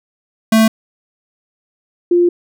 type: tone pair in turn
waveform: square / sine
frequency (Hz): 221.6 / 349.7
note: A3 / F4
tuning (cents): +13 / +2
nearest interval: minor sixth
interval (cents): 789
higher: second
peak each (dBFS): -8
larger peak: neither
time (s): 0.52-0.68 / 2.11-2.29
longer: second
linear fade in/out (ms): 5
effects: none